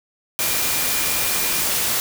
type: tone in noise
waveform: sine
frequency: 2404 Hz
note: D7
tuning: 40 cents sharp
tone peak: -32 dBFS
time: 0.39-1.6 s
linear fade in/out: 0 ms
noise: white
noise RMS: -21 dBFS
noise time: 0.39-2 s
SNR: -14 dB
effects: none